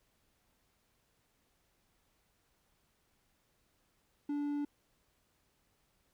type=tone; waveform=triangle; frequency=290 Hz; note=D4; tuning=22 cents flat; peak=-31 dBFS; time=4.29-4.65 s; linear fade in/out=5 ms; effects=pink hiss -75 dBFS RMS until 6.13 s